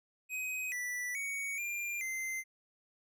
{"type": "tone with pitch steps", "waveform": "square", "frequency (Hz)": [2519, 1969, 2238, 2392, 2076], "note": ["D#7", "B6", "C#7", "D7", "C7"], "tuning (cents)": [21, -6, 16, 31, -14], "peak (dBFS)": -36, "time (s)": [0.29, 2.44], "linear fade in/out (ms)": 50, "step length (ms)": 430, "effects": []}